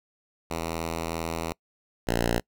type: tone pair in turn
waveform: 5% pulse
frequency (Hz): 82.41 / 58.27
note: E2 / A#1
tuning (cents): 0 / 0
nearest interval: tritone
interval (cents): 600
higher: first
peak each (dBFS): -18 / -12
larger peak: second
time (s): 0.5-1.53 / 2.07-2.4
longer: first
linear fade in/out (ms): 10
effects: noise-tail reverb RT60 0.1 s tail -26 dB re dry